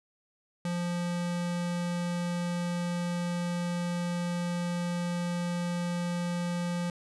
square tone, 174.61 Hz, F3, in tune, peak -30 dBFS, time 0.65-6.9 s, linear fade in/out 2 ms, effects resampled to 24000 Hz

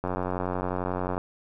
click train, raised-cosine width 1 ms, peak -15 dBFS, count 105, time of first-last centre 0.04-1.179 s, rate 91.3 Hz, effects none

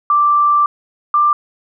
sine tone pair in turn, 1174.7 / 1184.9 Hz, D6 / D6, 0 / +15 cents, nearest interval unison, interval 15 cents, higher second, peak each -9 dBFS, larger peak neither, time 0.1-0.66 / 1.14-1.33 s, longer first, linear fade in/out 2 ms, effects none

